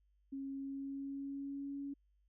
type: tone with pitch glide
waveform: sine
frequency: 272.7 to 280.2 Hz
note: C#4 to C#4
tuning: -28 to +19 cents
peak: -40 dBFS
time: 0.32-1.94 s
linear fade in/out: 10 ms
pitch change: +47 cents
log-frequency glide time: 0.52-1.8 s
effects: added 50 Hz sine -70 dBFS peak until 2.28 s